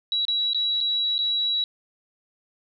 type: tone with dropouts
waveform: sine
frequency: 3898 Hz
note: B7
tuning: 23 cents flat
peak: -21 dBFS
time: 0.12-1.64 s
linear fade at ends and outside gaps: 1 ms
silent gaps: 0.252-0.282 / 0.533-0.546 / 0.805-0.81 / 1.181-1.189 s
effects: none